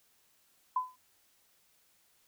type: tone with exponential decay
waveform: sine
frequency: 1011 Hz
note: B5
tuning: 40 cents sharp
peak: -24 dBFS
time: 0.76-0.96 s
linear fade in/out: 5 ms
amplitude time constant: 43 ms
effects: white hiss -69 dBFS RMS until 2.27 s